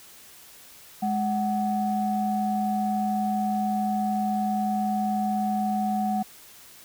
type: tone pair together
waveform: sine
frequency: 209.1 / 745 Hz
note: G#3 / F#5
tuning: +12 / +12 cents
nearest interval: octave + minor seventh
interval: 2200 cents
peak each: -25 dBFS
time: 1.02-6.23 s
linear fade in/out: 10 ms
effects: tanh soft clip ceiling -15 dBFS + white hiss -49 dBFS RMS until 6.84 s